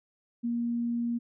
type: tone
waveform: sine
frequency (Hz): 236.2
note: A#3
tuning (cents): +23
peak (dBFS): -27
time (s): 0.43-1.19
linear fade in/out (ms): 20
effects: none